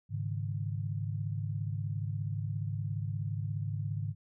sine chord, Ab suspended fourth, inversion none, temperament equal, 103.83 / 138.59 / 155.56 Hz, Ab2 / Db3 / Eb3, 0 / 0 / 0 cents, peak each -34 / -38 / -39 dBFS, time 0.09-4.15 s, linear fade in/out 50 ms, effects none

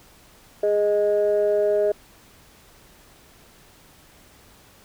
sine tone pair together, 413.2 / 622.3 Hz, G#4 / D#5, -9 / 0 cents, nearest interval perfect fifth, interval 709 cents, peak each -19 dBFS, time 0.63-1.92 s, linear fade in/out 5 ms, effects tanh soft clip ceiling -12 dBFS + pink hiss -52 dBFS RMS until 4.84 s

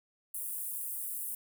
pink high-pass noise, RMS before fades -38 dBFS, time 0.34-1.35 s, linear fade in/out 5 ms, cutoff 9100 Hz, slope 48 dB/octave, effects none

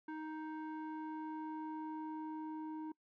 square tone with low-pass filter sweep, 312.4 Hz, D#4, 7 cents sharp, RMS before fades -44 dBFS, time 0.08-2.92 s, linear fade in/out 5 ms, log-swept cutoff 1400 to 750 Hz, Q 2.2, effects noise-tail reverb RT60 0.1 s tail -25 dB re dry

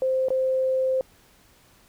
sine tone with dropouts, 522 Hz, C5, 4 cents flat, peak -20 dBFS, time 0.02-1.01 s, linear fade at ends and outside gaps 1 ms, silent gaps 0.285-0.304 s, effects pink hiss -57 dBFS RMS until 1.88 s

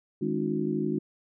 harmonic tone with a mistuned harmonic, 51.91 Hz, G#1, in tune, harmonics 3 / 4 / 5 / 6 / 7, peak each -34 / -31 / -34 / -32 / -31 dBFS, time 0.21-0.99 s, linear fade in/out 10 ms, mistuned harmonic 5, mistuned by +100 cents, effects none

